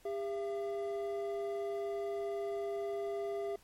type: tone pair together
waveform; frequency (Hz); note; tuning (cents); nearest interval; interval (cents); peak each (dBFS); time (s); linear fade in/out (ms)
triangle; 401.1 / 675; G4 / E5; +40 / +41; major sixth; 901; -34 / -38; 0.05-3.56; 5
effects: pink hiss -64 dBFS RMS until 3.63 s + MP3 64 kbps